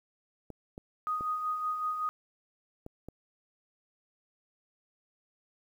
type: clicks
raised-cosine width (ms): 2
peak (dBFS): -29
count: 5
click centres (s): 0.503 / 0.779 / 1.209 / 2.864 / 3.086
type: tone with tremolo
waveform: sine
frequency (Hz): 1244.5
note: D#6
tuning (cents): 0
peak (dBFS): -28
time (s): 1.07-2.09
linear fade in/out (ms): 0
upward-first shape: sine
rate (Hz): 5.3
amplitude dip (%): 45
effects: 10-bit